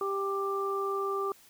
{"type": "harmonic tone", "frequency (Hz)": 393.9, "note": "G4", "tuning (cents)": 8, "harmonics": [1, 2, 3], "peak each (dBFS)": [-31, -42, -32], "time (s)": [0.01, 1.32], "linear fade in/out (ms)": 2, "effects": ["white hiss -58 dBFS RMS until 1.49 s"]}